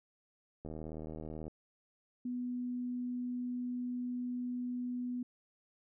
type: click train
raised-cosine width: 2 ms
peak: -31 dBFS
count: 66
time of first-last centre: 0.65-1.48 s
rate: 78.3 Hz
type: tone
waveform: sine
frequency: 246.9 Hz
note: B3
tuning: in tune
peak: -35 dBFS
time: 2.25-5.23 s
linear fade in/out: 5 ms
effects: none